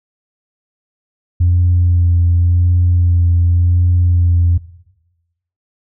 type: tone with vibrato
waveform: sine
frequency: 87.31 Hz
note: F2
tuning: in tune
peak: -7 dBFS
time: 1.4-4.58 s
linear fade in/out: 10 ms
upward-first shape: sine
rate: 0.9 Hz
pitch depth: 21 cents each way
effects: noise-tail reverb RT60 1.0 s tail -19 dB re dry + tanh soft clip ceiling -5 dBFS